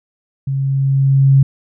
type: tone with level ramp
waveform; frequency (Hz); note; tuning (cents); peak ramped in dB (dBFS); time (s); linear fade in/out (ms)
sine; 136.2; C#3; -30; -16 to -5; 0.47-1.43; 5
effects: none